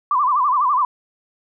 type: tone with vibrato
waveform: sine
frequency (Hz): 1088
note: C#6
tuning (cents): -33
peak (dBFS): -14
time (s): 0.11-0.85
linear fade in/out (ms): 2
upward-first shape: sine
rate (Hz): 12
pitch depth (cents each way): 170
effects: none